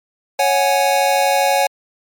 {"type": "chord", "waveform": "square", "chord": "C# suspended fourth", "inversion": "none", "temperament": "just", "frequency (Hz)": [554.4, 739.2, 831.5], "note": ["C#5", "F#5", "G#5"], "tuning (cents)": [0, -2, 2], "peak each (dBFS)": -18, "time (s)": [0.39, 1.67], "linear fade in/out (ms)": 5, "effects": ["MP3 96 kbps"]}